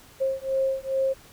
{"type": "beating tone pair", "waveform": "sine", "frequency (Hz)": [533, 535.4], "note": ["C5", "C5"], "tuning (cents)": [32, 40], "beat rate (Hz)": 2.4, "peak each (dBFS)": -26, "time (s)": [0.2, 1.14], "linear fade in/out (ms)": 20, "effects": ["pink hiss -51 dBFS RMS until 1.32 s"]}